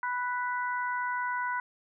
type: harmonic tone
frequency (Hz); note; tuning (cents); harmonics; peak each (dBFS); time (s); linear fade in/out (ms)
493.9; B4; 0; 2 / 3 / 4; -31 / -33 / -40; 0.03-1.6; 2
effects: none